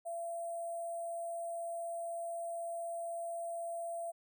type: tone with sample-and-hold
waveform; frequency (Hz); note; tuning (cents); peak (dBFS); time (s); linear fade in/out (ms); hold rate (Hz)
sine; 679; F5; -49; -37; 0.05-4.12; 20; 8820
effects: none